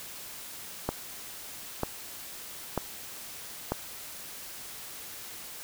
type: click train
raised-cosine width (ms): 1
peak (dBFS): -13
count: 4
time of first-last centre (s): 0.89-3.72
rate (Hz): 1.06
effects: white hiss -43 dBFS RMS until 5.63 s